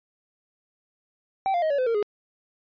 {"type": "tone with pitch steps", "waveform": "triangle", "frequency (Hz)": [774, 697.6, 628.7, 566.6, 510.6, 460.2, 414.8], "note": ["G5", "F5", "D#5", "C#5", "C5", "A#4", "G#4"], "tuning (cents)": [-22, -2, 18, 38, -42, -22, -2], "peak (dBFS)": -19, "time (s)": [1.46, 2.027], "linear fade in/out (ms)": 0, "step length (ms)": 81, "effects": ["resampled to 11025 Hz"]}